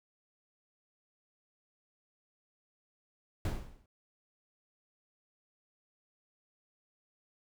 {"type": "noise with exponential decay", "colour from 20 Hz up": "brown", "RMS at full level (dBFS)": -28, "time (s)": [3.45, 3.86], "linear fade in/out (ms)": 2, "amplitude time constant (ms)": 89, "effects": []}